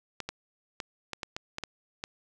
clicks, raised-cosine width 0.2 ms, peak -17 dBFS, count 9, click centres 0.203 / 0.29 / 0.802 / 1.133 / 1.232 / 1.365 / 1.584 / 1.637 / 2.039 s, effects none

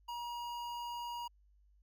square tone with notch filter, 954 Hz, A#5, 40 cents sharp, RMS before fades -42 dBFS, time 0.08-1.28 s, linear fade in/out 10 ms, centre 9400 Hz, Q 0.87, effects added 50 Hz sine -64 dBFS peak until 1.82 s

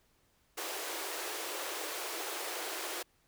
pink high-pass noise, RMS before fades -39 dBFS, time 0.57-3.03 s, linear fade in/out 10 ms, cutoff 320 Hz, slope 96 dB/octave, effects pink hiss -71 dBFS RMS until 3.27 s

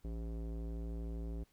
square tone with low-pass filter, 56.3 Hz, A1, 40 cents sharp, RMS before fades -41 dBFS, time 0.04-1.44 s, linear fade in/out 10 ms, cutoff 420 Hz, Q 1.3, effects pink hiss -73 dBFS RMS until 1.52 s

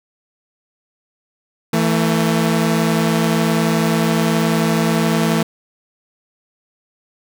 sawtooth tone pair together, 164.81 / 223.6 Hz, E3 / A3, 0 / +28 cents, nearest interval perfect fourth, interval 528 cents, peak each -13 dBFS, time 1.73-5.43 s, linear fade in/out 5 ms, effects none

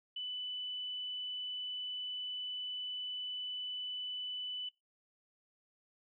sine tone, 2990 Hz, F#7, 17 cents sharp, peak -38 dBFS, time 0.16-4.69 s, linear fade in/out 5 ms, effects noise-tail reverb RT60 0.2 s tail -21 dB re dry

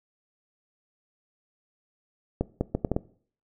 accelerating click train, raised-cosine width 2 ms, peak -11 dBFS, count 6, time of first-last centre 2.41-2.965 s, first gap 200 ms, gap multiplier 0.7, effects noise-tail reverb RT60 0.5 s tail -20 dB re dry

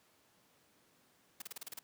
white noise bursts, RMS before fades -44 dBFS, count 8, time 1.4-1.791 s, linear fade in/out 5 ms, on 20 ms, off 33 ms, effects pink hiss -69 dBFS RMS until 1.83 s + high-pass 150 Hz 12 dB/octave

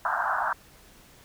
white band-pass noise, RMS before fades -27 dBFS, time 0.05-0.53 s, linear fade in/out 2 ms, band 650 to 1600 Hz, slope 96 dB/octave, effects pink hiss -54 dBFS RMS until 1.24 s

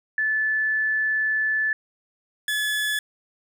sine / 30% pulse tone pair in turn, 1741 / 1715 Hz, A6 / A6, -19 / -45 cents, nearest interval unison, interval 26 cents, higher first, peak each -20 dBFS, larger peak neither, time 0.18-1.73 / 2.48-2.99 s, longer first, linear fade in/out 2 ms, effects none

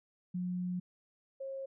sine tone pair in turn, 180 / 539.4 Hz, F#3 / C#5, -47 / -47 cents, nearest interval octave + perfect fifth, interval 1900 cents, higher second, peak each -33 / -38 dBFS, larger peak first, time 0.34-0.8 / 1.4-1.66 s, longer first, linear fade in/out 10 ms, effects none

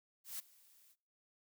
blue noise with ADSR envelope, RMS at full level -42 dBFS, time 0.24-0.96 s, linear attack 150 ms, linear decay 15 ms, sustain -24 dB, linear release 51 ms, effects noise-tail reverb RT60 0.5 s tail -24 dB re dry

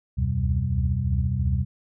sine tone cluster, 70.9 / 73.9 / 88.5 / 125.9 / 191 Hz, C#2 / D2 / F2 / B2 / G3, +40 / +11 / +23 / +34 / -45 cents, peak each -31 / -26 / -27 / -25 / -32 dBFS, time 0.17-1.65 s, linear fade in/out 20 ms, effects none

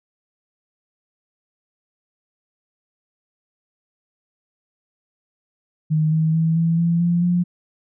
sine tone with pitch steps, 155.56 / 158.83 / 162.17 / 165.57 / 169.05 / 172.6 / 176.23 Hz, D#3 / D#3 / E3 / E3 / E3 / F3 / F3, 0 / +36 / -28 / +8 / +44 / -20 / +16 cents, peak -15 dBFS, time 5.9-7.44 s, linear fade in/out 20 ms, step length 220 ms, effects none

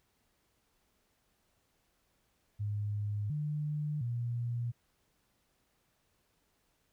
sine tone with pitch steps, 103.7 / 149.6 / 119.3 Hz, G#2 / D3 / A#2, -2 / +32 / +41 cents, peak -32 dBFS, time 2.59-4.72 s, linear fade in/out 20 ms, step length 710 ms, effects pink hiss -75 dBFS RMS until 6.92 s

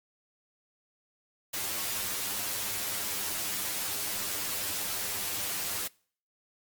white noise with comb filter, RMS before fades -33 dBFS, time 1.53-5.88 s, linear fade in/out 10 ms, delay 10 ms, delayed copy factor +1, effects noise-tail reverb RT60 0.5 s tail -25 dB re dry + MP3 96 kbps

